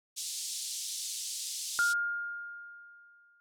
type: band-pass noise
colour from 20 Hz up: white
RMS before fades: -38 dBFS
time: 0.16-1.94 s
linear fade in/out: 20 ms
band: 3700 to 9100 Hz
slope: 24 dB/octave
type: tone with exponential decay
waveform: sine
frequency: 1412 Hz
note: F6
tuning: 19 cents sharp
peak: -23 dBFS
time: 1.79-3.4 s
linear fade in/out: 0 ms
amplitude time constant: 350 ms
effects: none